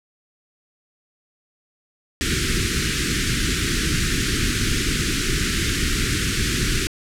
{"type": "band-stop noise", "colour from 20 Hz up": "pink", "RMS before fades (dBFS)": -21, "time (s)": [2.21, 6.87], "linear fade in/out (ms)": 0, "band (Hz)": [400, 1400], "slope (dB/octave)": 48, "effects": ["low-pass 9000 Hz 12 dB/octave"]}